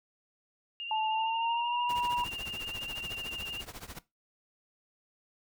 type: tone with vibrato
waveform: sine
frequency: 2794 Hz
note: F7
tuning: in tune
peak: -36 dBFS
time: 0.8-3.61 s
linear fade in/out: 0 ms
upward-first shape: sine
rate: 13 Hz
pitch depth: 30 cents each way
type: tone with pitch glide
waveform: sine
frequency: 873 to 968.7 Hz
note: A5 to B5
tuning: -14 to -34 cents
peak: -28 dBFS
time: 0.91-2.24 s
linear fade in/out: 2 ms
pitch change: +180 cents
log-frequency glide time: 1.1-1.78 s
type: noise with tremolo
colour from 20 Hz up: pink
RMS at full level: -41 dBFS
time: 1.89-3.99 s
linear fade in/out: 5 ms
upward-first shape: triangle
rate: 14 Hz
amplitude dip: 95%
effects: noise-tail reverb RT60 0.2 s tail -18 dB re dry